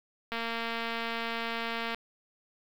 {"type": "click train", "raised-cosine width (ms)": 0.3, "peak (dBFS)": -18, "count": 375, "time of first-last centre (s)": [0.32, 1.946], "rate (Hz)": 230, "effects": ["low-pass 5000 Hz 12 dB/octave", "8-bit"]}